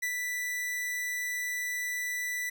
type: tone with ADSR envelope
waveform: 45% pulse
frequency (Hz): 1975.5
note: B6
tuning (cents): 0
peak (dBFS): -28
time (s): 0.02-2.5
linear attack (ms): 13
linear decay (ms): 72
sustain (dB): -3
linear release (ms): 10
effects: none